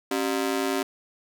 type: ring-modulated tone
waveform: sawtooth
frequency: 329.6 Hz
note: E4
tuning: in tune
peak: -17 dBFS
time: 0.11-0.83 s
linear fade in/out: 5 ms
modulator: 55.3 Hz
effects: none